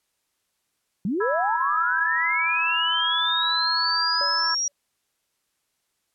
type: linear sweep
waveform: sine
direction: up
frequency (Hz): 168.2 to 5740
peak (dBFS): -22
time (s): 1.05-4.68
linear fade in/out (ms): 2
type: chord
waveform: sine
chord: E major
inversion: second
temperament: equal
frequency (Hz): 987.8 / 1318.5 / 1661.2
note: B5 / E6 / G#6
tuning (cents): 0 / 0 / 0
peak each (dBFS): -28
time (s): 1.2-4.55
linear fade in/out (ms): 10
type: tone with exponential decay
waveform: sine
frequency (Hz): 572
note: D5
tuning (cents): -46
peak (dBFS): -29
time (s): 4.21-4.72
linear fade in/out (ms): 0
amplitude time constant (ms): 110
effects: white hiss -74 dBFS RMS until 6.14 s + low-pass 12000 Hz 12 dB/octave